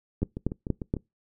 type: two click trains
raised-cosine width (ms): 3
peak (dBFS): -20 / -12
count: 6 / 4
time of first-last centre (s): 0.22-0.967 / 0.23-0.939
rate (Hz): 6.69 / 4.23
effects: noise-tail reverb RT60 0.2 s tail -24 dB re dry